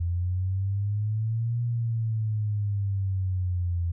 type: exponential two-way sweep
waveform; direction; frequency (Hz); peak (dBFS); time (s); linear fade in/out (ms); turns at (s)
sine; up then down; 84.8 to 119.7 to 84.8; -24; 0-3.92; 10; 1.62
effects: none